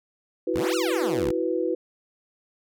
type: chord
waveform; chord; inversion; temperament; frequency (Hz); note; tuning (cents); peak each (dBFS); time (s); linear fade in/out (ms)
sine; E suspended second; none; equal; 329.6 / 370 / 493.9; E4 / F#4 / B4; 0 / 0 / 0; -27; 0.47-1.75; 5
type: exponential two-way sweep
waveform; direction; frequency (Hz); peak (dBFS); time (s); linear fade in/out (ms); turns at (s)
10% pulse; up then down; 48.05 to 1492 to 48.05; -20; 0.54-1.32; 20; 0.75
effects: none